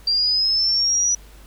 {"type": "linear sweep", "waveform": "sine", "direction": "up", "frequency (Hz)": [4709, 5890], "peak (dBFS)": -16, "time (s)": [0.07, 1.15], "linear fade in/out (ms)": 5, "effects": ["added 50 Hz sine -43 dBFS peak until 1.46 s", "pink hiss -50 dBFS RMS until 1.46 s"]}